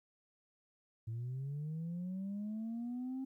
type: linear sweep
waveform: sine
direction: up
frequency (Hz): 110 to 267.4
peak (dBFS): -36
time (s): 1.07-3.25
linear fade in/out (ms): 10
effects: tanh soft clip ceiling -36 dBFS + 13-bit